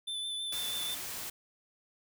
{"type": "tone with vibrato", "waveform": "square", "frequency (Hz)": 3520, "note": "A7", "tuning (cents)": 0, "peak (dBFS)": -35, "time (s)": [0.07, 0.95], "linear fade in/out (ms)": 10, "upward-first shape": "sine", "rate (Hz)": 6.2, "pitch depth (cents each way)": 20}
{"type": "noise", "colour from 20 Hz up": "white", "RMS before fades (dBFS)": -40, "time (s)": [0.52, 1.3], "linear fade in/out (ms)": 5}
{"effects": []}